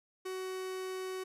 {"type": "tone", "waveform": "45% pulse", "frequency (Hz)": 374.3, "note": "F#4", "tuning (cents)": 20, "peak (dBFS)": -37, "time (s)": [0.25, 1.24], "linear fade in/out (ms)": 10, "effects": ["resampled to 32000 Hz"]}